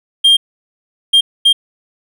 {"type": "tone bursts at uneven times", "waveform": "triangle", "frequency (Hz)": 3204, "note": "G7", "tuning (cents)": 37, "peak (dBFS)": -4, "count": 3, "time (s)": [[0.24, 0.37], [1.13, 1.21], [1.45, 1.53]], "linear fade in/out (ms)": 10, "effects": []}